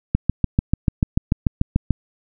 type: click train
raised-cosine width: 5 ms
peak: -3 dBFS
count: 13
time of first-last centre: 0.15-1.907 s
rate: 6.83 Hz
effects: none